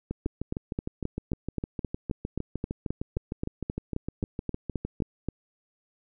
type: two click trains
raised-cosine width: 3 ms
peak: -18 / -16 dBFS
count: 33 / 20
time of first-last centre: 0.11-5.003 / 0.26-5.286 s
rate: 6.54 / 3.78 Hz
effects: none